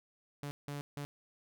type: tone bursts at uneven times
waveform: sawtooth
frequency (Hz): 144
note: D3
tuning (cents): -34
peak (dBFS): -35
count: 3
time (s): 0.43-0.51 / 0.68-0.81 / 0.97-1.05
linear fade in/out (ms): 0
effects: none